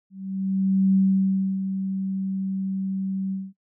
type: tone with ADSR envelope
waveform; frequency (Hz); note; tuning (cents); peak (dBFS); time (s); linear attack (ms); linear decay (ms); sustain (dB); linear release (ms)
sine; 192; G3; -36; -15; 0.1-3.53; 850; 640; -9; 210
effects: noise-tail reverb RT60 0.1 s tail -21 dB re dry